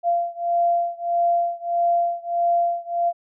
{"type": "beating tone pair", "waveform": "sine", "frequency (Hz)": [689, 690.6], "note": ["F5", "F5"], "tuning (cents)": [-24, -20], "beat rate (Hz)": 1.6, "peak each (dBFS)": [-21, -22], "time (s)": [0.03, 3.13], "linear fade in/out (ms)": 50, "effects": []}